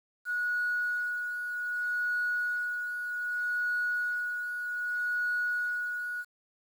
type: tone with tremolo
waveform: sine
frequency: 1459 Hz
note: F#6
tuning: 25 cents flat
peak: -26 dBFS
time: 0.25-6.25 s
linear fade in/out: 50 ms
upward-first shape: sine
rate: 0.64 Hz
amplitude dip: 50%
effects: tanh soft clip ceiling -22 dBFS + 9-bit